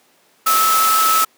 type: tone in noise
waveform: sine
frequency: 1302 Hz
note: E6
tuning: 22 cents flat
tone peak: -13 dBFS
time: 0.46-1.25 s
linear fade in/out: 10 ms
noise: white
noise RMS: -19 dBFS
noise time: 0.46-1.25 s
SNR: +3 dB
effects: pink hiss -55 dBFS RMS until 1.37 s + high-pass 300 Hz 12 dB/octave